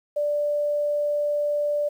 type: tone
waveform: sine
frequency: 587.3 Hz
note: D5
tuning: in tune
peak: -21 dBFS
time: 0.16-1.89 s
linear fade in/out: 10 ms
effects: 9-bit